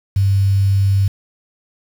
sine tone with quantisation, 98 Hz, G2, in tune, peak -11 dBFS, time 0.16-1.08 s, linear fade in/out 5 ms, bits 6, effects none

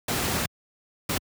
pink noise bursts at uneven times, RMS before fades -26 dBFS, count 2, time 0.08-0.46 / 1.09-1.18 s, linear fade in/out 5 ms, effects high-pass 80 Hz 12 dB/octave

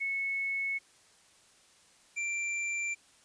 sine / square tone pair in turn, 2200 / 2357 Hz, C#7 / D7, -14 / +6 cents, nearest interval minor second, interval 120 cents, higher second, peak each -30 / -32 dBFS, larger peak first, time 0-0.79 / 2.16-2.95 s, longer neither, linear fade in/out 20 ms, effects white hiss -62 dBFS RMS until 3.24 s + resampled to 22050 Hz

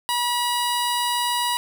15% pulse tone with notch filter, 967 Hz, B5, 37 cents flat, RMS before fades -23 dBFS, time 0.09-1.57 s, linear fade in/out 0 ms, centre 2200 Hz, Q 1.7, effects 9-bit

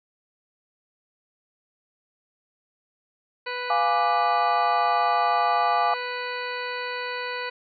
harmonic tone, 493.9 Hz, B4, in tune, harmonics 1 / 2 / 3 / 4 / 5 / 6 / 8 / 9, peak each -34 / -34 / -35 / -36 / -37 / -43 / -42 / -41 dBFS, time 3.46-7.5 s, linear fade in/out 10 ms
sine chord, D diminished, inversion first, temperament equal, 698.5 / 830.6 / 1174.7 Hz, F5 / Ab5 / D6, 0 / 0 / 0 cents, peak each -24 dBFS, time 3.7-5.94 s, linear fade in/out 2 ms
effects none

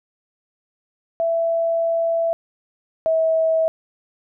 sine tone pair in turn, 665 / 646.1 Hz, E5 / E5, +15 / -35 cents, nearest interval unison, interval 50 cents, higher first, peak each -17 / -15 dBFS, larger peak second, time 1.2-2.33 / 3.06-3.68 s, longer first, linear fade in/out 0 ms, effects none

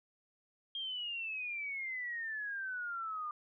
sine exponential sweep, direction down, 3234 to 1200 Hz, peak -37 dBFS, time 0.75-3.31 s, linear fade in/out 2 ms, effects none

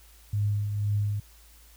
sine tone with tremolo, 103.3 Hz, G#2, 9 cents flat, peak -22 dBFS, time 0.33-1.2 s, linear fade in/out 5 ms, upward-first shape triangle, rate 2 Hz, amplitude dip 50%, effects added 55 Hz sine -53 dBFS peak until 1.76 s + white hiss -57 dBFS RMS until 1.76 s

